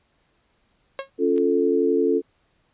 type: tone with exponential decay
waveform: sawtooth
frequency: 544 Hz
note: C#5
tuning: 33 cents flat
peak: -21 dBFS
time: 0.99-1.1 s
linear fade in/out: 1 ms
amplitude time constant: 23 ms
type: chord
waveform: sine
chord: Db augmented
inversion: none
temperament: equal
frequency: 277.2 / 349.2 / 440 Hz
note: Db4 / F4 / A4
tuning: 0 / 0 / 0 cents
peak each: -23 / -22 / -20 dBFS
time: 1.18-2.22 s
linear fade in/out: 50 ms
type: clicks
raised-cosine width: 0.2 ms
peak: -35 / -25 dBFS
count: 2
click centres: 1.364 / 1.38 s
effects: pink hiss -66 dBFS RMS until 2.73 s + resampled to 8000 Hz